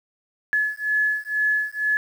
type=beating tone pair; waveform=sine; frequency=1708 / 1710.1 Hz; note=G#6 / A6; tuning=+48 / -50 cents; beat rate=2.1 Hz; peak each=-23 / -23 dBFS; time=0.53-1.97 s; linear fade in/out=0 ms; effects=8-bit